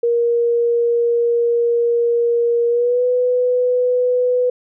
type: tone with pitch glide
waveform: sine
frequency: 471.6 to 496.8 Hz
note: A#4 to B4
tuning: +20 to +10 cents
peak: -13 dBFS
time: 0.03-4.5 s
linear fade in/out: 5 ms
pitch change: +90 cents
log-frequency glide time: 2.68-3.04 s
effects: none